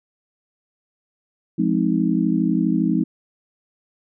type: chord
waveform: sine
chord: F minor seventh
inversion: none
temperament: just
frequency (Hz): 174.61 / 209.5 / 261.9 / 314.3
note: F3 / Ab3 / C4 / Eb4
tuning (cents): 0 / +15 / +2 / +18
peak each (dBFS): -22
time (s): 1.58-3.04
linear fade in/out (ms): 10
effects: none